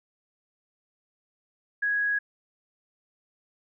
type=tone; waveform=sine; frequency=1661.2 Hz; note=G#6; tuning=in tune; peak=-23 dBFS; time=1.82-2.19 s; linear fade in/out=10 ms; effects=none